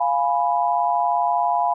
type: chord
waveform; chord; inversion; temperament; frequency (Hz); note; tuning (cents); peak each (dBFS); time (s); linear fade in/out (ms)
sine; F diminished; none; equal; 698.5 / 830.6 / 987.8; F5 / Ab5 / Cb6; 0 / 0 / 0; -21 / -22 / -22; 0-1.74; 10
effects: none